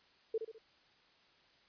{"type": "tone with echo", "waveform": "sine", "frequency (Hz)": 445.5, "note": "A4", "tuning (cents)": 22, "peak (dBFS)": -31, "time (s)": [0.34, 0.38], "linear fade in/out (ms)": 5, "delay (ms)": 68, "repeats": 3, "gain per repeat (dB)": -7, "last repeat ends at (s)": 0.584, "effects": ["white hiss -67 dBFS RMS until 1.68 s", "resampled to 11025 Hz"]}